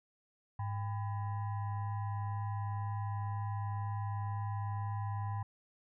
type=tone with frequency modulation; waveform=sine; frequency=103.83 Hz; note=G#2; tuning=in tune; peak=-34 dBFS; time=0.59-5.43 s; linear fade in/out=5 ms; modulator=898 Hz; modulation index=0.6; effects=none